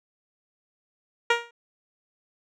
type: tone with exponential decay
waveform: 10% pulse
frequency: 470.9 Hz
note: A#4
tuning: 18 cents sharp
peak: -7 dBFS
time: 1.3-1.51 s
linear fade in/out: 5 ms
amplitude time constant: 45 ms
effects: low-pass 4000 Hz 12 dB/octave